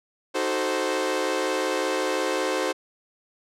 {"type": "chord", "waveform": "sawtooth", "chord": "D# diminished seventh", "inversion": "none", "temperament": "equal with one note detuned", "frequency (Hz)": [311.1, 374.5, 440, 523.3], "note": ["D#4", "F#4", "A4", "C5"], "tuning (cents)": [0, 21, 0, 0], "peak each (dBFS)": [-27, -25, -27, -23], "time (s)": [0.34, 2.73], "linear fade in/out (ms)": 20, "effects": ["low-pass 9000 Hz 12 dB/octave"]}